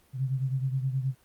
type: beating tone pair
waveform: sine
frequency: 130.81 / 140.31 Hz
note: C3 / C#3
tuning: 0 / +21 cents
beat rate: 9.5 Hz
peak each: -27 / -33 dBFS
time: 0.13-1.15 s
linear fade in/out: 50 ms
effects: pink hiss -63 dBFS RMS until 1.24 s + Opus 32 kbps